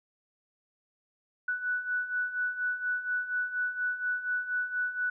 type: beating tone pair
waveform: sine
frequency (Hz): 1480 / 1484.2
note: F#6 / F#6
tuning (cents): 0 / +5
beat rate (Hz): 4.2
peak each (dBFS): -35 / -30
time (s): 1.48-5.1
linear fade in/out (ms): 5
effects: none